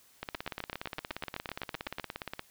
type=two click trains; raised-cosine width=0.3 ms; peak=-20 / -19 dBFS; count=38 / 14; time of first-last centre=0.23-2.394 / 0.35-1.998 s; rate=17.1 / 7.89 Hz; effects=white hiss -62 dBFS RMS until 2.5 s